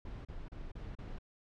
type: noise bursts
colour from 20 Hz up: brown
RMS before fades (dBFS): -44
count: 5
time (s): 0.05-1.186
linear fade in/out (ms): 5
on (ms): 200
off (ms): 34
effects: low-pass 4000 Hz 12 dB/octave